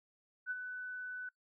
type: tone with ADSR envelope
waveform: sine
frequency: 1497 Hz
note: F#6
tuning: 20 cents sharp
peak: -33 dBFS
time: 0.46-1.29 s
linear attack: 48 ms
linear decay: 33 ms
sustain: -7 dB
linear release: 4 ms
effects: noise-tail reverb RT60 0.1 s tail -23 dB re dry